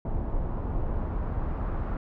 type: noise with low-pass filter sweep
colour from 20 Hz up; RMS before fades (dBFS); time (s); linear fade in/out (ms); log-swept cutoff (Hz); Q
brown; -29; 0.05-1.97; 2; 830 to 1300; 1.4
effects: none